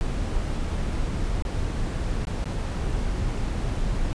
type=noise with dropouts; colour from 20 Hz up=brown; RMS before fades=-26 dBFS; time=0.01-4.13 s; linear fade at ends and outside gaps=0 ms; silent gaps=1.423-1.451 / 2.252-2.27 / 2.443-2.456 s; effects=resampled to 22050 Hz